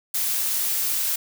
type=noise; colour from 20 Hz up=blue; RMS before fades=-24 dBFS; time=0.14-1.16 s; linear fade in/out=5 ms; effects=none

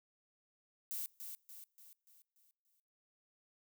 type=noise with echo; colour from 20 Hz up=violet; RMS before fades=-41 dBFS; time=0.91-1.06 s; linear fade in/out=0 ms; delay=290 ms; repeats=6; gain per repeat=-6 dB; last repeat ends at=2.8 s; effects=noise-tail reverb RT60 1.0 s tail -26 dB re dry

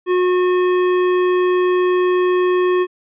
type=tone with tanh clipping; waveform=sine; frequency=362.8 Hz; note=F#4; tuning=34 cents flat; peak=-15 dBFS; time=0.06-2.87 s; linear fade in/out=50 ms; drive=17 dB; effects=resampled to 8000 Hz

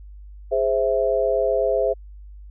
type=chord; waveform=sine; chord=Ab augmented; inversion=none; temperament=equal; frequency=415.3 / 523.3 / 659.3 Hz; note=Ab4 / C5 / E5; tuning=0 / 0 / 0 cents; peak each=-23 / -21 / -22 dBFS; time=0.51-1.94 s; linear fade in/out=20 ms; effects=added 50 Hz sine -38 dBFS peak until 2.5 s

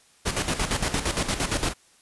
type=noise with tremolo; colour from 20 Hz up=pink; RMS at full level=-24 dBFS; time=0.25-1.74 s; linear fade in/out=20 ms; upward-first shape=square; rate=8.7 Hz; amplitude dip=65%; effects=white hiss -58 dBFS RMS until 2.01 s + resampled to 24000 Hz

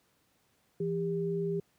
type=tone pair together; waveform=sine; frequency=167.93 / 399.4 Hz; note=E3 / G4; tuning=+32 / +32 cents; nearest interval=octave + minor third; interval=1500 cents; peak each=-33 / -31 dBFS; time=0.8-1.6 s; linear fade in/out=5 ms; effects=pink hiss -71 dBFS RMS until 1.78 s + high-pass 80 Hz 12 dB/octave

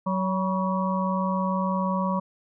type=harmonic tone with a mistuned harmonic; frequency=187.4 Hz; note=F#3; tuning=22 cents sharp; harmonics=1 / 3 / 5 / 6; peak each=-25 / -31 / -29 / -31 dBFS; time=0.06-2.2 s; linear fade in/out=10 ms; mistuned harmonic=5; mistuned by=+53 cents; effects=none

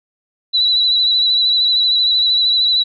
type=tone with vibrato; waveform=sine; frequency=3951 Hz; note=B7; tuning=in tune; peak=-11 dBFS; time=0.53-2.84 s; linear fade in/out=20 ms; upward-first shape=sine; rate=13 Hz; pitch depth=34 cents each way; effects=none

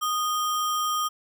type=tone with sample-and-hold; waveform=sine; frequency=1236 Hz; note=D#6; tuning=12 cents flat; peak=-23 dBFS; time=0.01-1.09 s; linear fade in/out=20 ms; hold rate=4410 Hz; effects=none

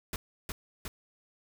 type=noise with echo; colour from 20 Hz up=pink; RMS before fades=-35 dBFS; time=0.13-0.16 s; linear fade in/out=2 ms; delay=360 ms; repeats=2; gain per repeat=-2 dB; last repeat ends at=0.88 s; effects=none

